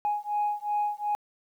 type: beating tone pair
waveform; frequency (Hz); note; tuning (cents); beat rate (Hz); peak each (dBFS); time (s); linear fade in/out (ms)
sine; 830.6 / 833.3; G#5 / G#5; 0 / +6; 2.7; -28; 0.05-1.15; 0
effects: tanh soft clip ceiling -20 dBFS + 10-bit